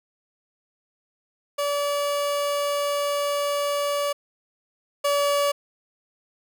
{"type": "tone pair in turn", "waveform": "30% pulse", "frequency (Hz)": [575, 572.4], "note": ["D5", "D5"], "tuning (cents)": [-37, -45], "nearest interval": "unison", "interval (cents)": 8, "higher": "first", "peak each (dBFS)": [-20, -17], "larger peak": "second", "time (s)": [[1.58, 4.13], [5.04, 5.52]], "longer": "first", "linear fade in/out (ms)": 10, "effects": []}